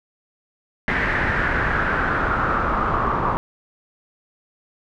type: noise with low-pass filter sweep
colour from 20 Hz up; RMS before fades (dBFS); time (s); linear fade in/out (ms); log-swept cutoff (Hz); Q
pink; -21; 0.88-3.37; 0; 1900 to 1100; 4.8
effects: none